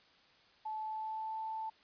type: tone with pitch glide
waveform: sine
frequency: 868 to 881.6 Hz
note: A5 to A5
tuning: -24 to +3 cents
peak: -37 dBFS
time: 0.65-1.7 s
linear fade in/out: 10 ms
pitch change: +27 cents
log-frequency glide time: 0.8-1.39 s
effects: white hiss -65 dBFS RMS until 1.83 s + resampled to 11025 Hz